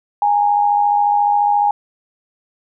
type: tone pair together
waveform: sine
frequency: 824.7 / 919 Hz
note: G#5 / A#5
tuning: -12 / -25 cents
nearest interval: major second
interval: 187 cents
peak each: -12 / -21 dBFS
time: 0.22-1.71 s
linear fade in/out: 2 ms
effects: none